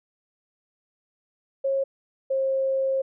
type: tone pair in turn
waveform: sine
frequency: 543 / 534.9 Hz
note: C#5 / C5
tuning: -36 / +38 cents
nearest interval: unison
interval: 26 cents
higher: first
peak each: -21 / -21 dBFS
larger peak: neither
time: 1.64-1.84 / 2.3-3.02 s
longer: second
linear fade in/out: 10 ms
effects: none